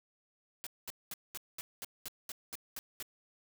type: noise bursts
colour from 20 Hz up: white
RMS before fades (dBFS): -42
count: 11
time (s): 0.64-3.026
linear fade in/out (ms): 0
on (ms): 26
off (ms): 210
effects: none